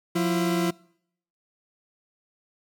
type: tone pair together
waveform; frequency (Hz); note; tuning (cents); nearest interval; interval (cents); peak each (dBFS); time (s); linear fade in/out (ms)
40% pulse; 177.7 / 336.5; F3 / E4; +30 / +36; major seventh; 1106; -24; 0.15-0.71; 10
effects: noise-tail reverb RT60 0.7 s tail -25 dB re dry